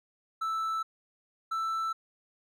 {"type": "tone pair in turn", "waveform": "triangle", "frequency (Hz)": [1318.5, 1325.8], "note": ["E6", "E6"], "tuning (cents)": [0, 10], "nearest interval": "unison", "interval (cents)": 10, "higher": "second", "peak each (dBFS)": -27, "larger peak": "neither", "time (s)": [[0.41, 0.83], [1.51, 1.93]], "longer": "neither", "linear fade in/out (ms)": 10, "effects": []}